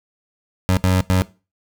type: tone bursts at uneven times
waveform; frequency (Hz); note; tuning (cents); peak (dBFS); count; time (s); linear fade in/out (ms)
25% pulse; 92.5; F#2; 0; -10; 3; 0.69-0.77 / 0.84-1.01 / 1.1-1.22; 0
effects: noise-tail reverb RT60 0.3 s tail -19 dB re dry